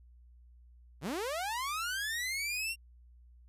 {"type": "linear sweep", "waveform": "sawtooth", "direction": "up", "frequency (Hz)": [114.6, 2783], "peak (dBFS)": -30, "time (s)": [1.01, 2.76], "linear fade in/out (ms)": 50, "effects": ["added 60 Hz sine -55 dBFS peak until 3.48 s", "resampled to 32000 Hz"]}